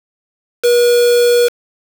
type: tone with quantisation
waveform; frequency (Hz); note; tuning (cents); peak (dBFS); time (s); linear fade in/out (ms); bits
triangle; 481.4; B4; -44; -6; 0.63-1.49; 20; 3
effects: none